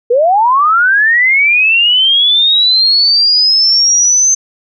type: linear sweep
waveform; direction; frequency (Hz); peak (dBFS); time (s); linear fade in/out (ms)
sine; up; 454.7 to 6272; -6; 0.1-4.35; 10
effects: none